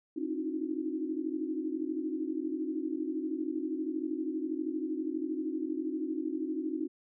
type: tone cluster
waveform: sine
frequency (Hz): 267.2 / 308.7 / 321.3 / 361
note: C4 / D#4 / E4 / F#4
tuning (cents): +36 / -14 / -44 / -43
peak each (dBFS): -38 / -35 / -37 / -40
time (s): 0.16-6.88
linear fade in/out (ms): 10
effects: none